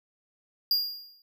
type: tone with exponential decay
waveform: square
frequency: 4823 Hz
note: D8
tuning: 45 cents sharp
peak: -20 dBFS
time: 0.71-1.22 s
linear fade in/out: 2 ms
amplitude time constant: 110 ms
effects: none